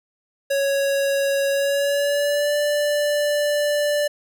square tone with pitch glide, 554.4 to 587.4 Hz, C#5 to D5, 0 to 0 cents, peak -19 dBFS, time 0.5-4.08 s, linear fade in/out 10 ms, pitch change +100 cents, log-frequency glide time 1.5-2.56 s, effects none

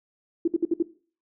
sine tone bursts, 335.9 Hz, E4, 33 cents sharp, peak -18 dBFS, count 5, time 0.45-0.826 s, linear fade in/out 5 ms, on 28 ms, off 59 ms, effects noise-tail reverb RT60 0.4 s tail -17 dB re dry

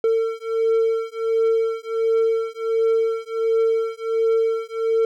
triangle beating tone pair, 450.6 / 452 Hz, A4 / A4, +41 / +47 cents, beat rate 1.4 Hz, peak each -19 dBFS, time 0.04-5.05 s, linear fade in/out 2 ms, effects none

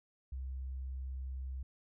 sine tone, 65.41 Hz, C2, in tune, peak -38 dBFS, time 0.32-1.63 s, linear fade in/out 5 ms, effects none

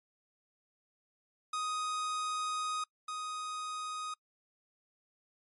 45% pulse tone pair in turn, 1249 / 1249 Hz, D#6 / D#6, +6 / +6 cents, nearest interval unison, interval 0 cents, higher neither, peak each -33 / -37 dBFS, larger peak first, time 1.53-2.84 / 3.08-4.14 s, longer first, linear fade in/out 5 ms, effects noise-tail reverb RT60 0.1 s tail -26 dB re dry + MP3 48 kbps

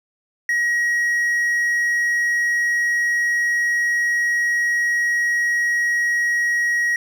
triangle tone, 1900 Hz, A#6, 33 cents sharp, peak -15 dBFS, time 0.49-6.96 s, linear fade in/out 2 ms, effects none

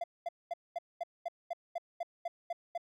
triangle tone bursts, 687 Hz, F5, 29 cents flat, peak -31 dBFS, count 12, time 0.01-2.778 s, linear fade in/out 5 ms, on 29 ms, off 220 ms, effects none

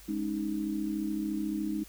sine chord, Ab suspended fourth, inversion none, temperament equal, 207.7 / 277.2 / 311.1 Hz, Ab3 / Db4 / Eb4, 0 / 0 / 0 cents, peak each -34 / -38 / -32 dBFS, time 0.08-1.84 s, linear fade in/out 10 ms, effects added 50 Hz sine -53 dBFS peak until 1.88 s + white hiss -54 dBFS RMS until 1.88 s

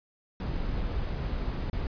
brown noise with dropouts, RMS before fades -31 dBFS, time 0.4-1.87 s, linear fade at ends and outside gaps 2 ms, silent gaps 1.699-1.73 s, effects resampled to 11025 Hz

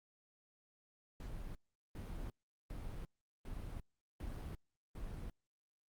brown noise bursts, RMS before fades -45 dBFS, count 6, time 1.2-5.3 s, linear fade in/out 2 ms, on 350 ms, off 400 ms, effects Opus 48 kbps

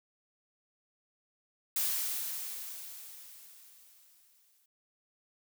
blue noise with exponential decay, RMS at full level -30 dBFS, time 1.76-4.66 s, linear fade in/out 5 ms, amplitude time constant 630 ms, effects none

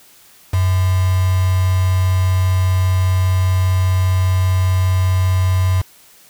sine tone with quantisation, 92.5 Hz, F#2, in tune, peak -12 dBFS, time 0.53-5.82 s, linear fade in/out 10 ms, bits 4, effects white hiss -47 dBFS RMS until 6.29 s

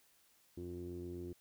sawtooth tone with low-pass filter, 87.9 Hz, F2, 12 cents sharp, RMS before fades -45 dBFS, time 0.57-1.33 s, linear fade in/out 5 ms, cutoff 340 Hz, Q 7.1, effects white hiss -70 dBFS RMS until 1.4 s

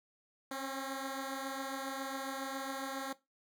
10% pulse beating tone pair, 267.9 / 275.2 Hz, C4 / C#4, +41 / -12 cents, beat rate 7.3 Hz, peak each -31 / -36 dBFS, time 0.51-3.13 s, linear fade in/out 5 ms, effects noise-tail reverb RT60 0.2 s tail -17 dB re dry

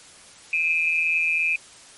sine tone pair together, 2400 / 2564 Hz, D7 / E7, +37 / -49 cents, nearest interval minor second, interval 114 cents, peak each -22 dBFS, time 0.53-1.56 s, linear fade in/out 2 ms, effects white hiss -47 dBFS RMS until 1.97 s + MP3 48 kbps

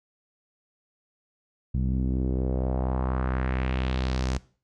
sawtooth tone with low-pass filter sweep, 64.2 Hz, C2, 32 cents flat, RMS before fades -27 dBFS, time 1.74-4.38 s, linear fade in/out 5 ms, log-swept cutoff 170 to 6700 Hz, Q 1.9, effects noise-tail reverb RT60 0.4 s tail -19 dB re dry

